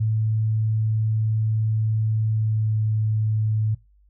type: tone with pitch glide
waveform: sine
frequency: 109.6 to 108.53 Hz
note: A2 to A2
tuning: -6 to -23 cents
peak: -19 dBFS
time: 0-3.75 s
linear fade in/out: 10 ms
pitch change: -17 cents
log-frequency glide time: 2.28-2.78 s
effects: noise-tail reverb RT60 0.2 s tail -19 dB re dry + added 50 Hz sine -54 dBFS peak until 4.09 s